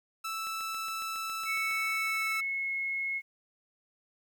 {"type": "tone", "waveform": "sawtooth", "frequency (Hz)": 1318.5, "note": "E6", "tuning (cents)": 0, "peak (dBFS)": -30, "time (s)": [0.24, 2.41], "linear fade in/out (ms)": 10}
{"type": "click train", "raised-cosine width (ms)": 0.3, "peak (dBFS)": -33, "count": 10, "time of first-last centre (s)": [0.47, 1.711], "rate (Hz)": 7.25}
{"type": "tone with pitch glide", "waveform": "sine", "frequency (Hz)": [2217, 2173], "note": ["C#7", "C#7"], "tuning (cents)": [0, -35], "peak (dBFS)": -30, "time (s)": [1.45, 3.22], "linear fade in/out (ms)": 50, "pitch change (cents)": -35, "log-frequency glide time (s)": [1.92, 2.73]}
{"effects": ["11-bit"]}